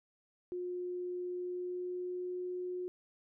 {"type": "tone with pitch glide", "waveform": "sine", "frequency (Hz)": [358.4, 361.5], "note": ["F4", "F#4"], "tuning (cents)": [45, -40], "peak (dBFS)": -36, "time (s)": [0.52, 2.88], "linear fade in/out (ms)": 0, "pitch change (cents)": 15, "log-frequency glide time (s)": [1.29, 2.38], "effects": []}